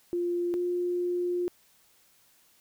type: tone pair in turn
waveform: sine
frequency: 349.2 / 354.1 Hz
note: F4 / F4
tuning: 0 / +24 cents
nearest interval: unison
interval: 24 cents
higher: second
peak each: -26 dBFS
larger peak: neither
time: 0.13-0.54 / 0.54-1.48 s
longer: second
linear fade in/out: 0 ms
effects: white hiss -63 dBFS RMS until 2.6 s